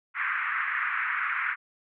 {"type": "band-pass noise", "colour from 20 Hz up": "pink", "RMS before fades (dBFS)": -29, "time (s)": [0.14, 1.56], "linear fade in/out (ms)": 50, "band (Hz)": [1200, 2200], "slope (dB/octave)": 48, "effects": []}